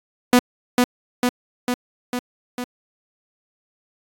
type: tone with echo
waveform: sawtooth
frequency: 246.9 Hz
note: B3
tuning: in tune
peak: -6 dBFS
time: 0.33-0.39 s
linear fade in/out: 2 ms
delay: 450 ms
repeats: 5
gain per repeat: -3 dB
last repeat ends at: 2.64 s
effects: AAC 64 kbps